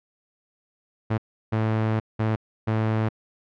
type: tone bursts at uneven times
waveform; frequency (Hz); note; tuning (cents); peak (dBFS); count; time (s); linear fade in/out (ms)
sawtooth; 110; A2; 0; -17; 4; 1.1-1.18 / 1.52-2 / 2.19-2.36 / 2.67-3.09; 10
effects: low-pass 2000 Hz 12 dB/octave